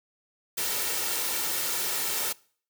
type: noise with comb filter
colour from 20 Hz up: white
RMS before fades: -29 dBFS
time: 0.57-2.33 s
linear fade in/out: 10 ms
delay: 2.2 ms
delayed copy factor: +0.5
effects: noise-tail reverb RT60 0.5 s tail -23 dB re dry + high-pass 150 Hz 12 dB/octave